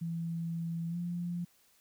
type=tone with pitch glide; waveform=sine; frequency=166.8 to 174.08 Hz; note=E3 to F3; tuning=+21 to -5 cents; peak=-33 dBFS; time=0.01-1.45 s; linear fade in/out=10 ms; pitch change=+74 cents; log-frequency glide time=0.89-0.97 s; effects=white hiss -67 dBFS RMS until 1.8 s